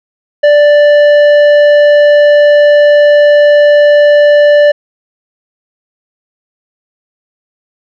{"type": "tone with tanh clipping", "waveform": "sine", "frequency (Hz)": 587.3, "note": "D5", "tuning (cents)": 0, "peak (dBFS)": -4, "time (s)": [0.43, 4.72], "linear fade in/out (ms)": 10, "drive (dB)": 10, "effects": []}